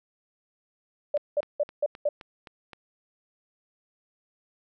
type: tone bursts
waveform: sine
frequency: 587.3 Hz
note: D5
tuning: in tune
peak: -21 dBFS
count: 5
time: 1.14-2.09 s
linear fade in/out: 5 ms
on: 38 ms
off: 190 ms
type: click train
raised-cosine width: 0.3 ms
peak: -27 dBFS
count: 7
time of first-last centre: 1.17-2.732 s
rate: 3.84 Hz
effects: none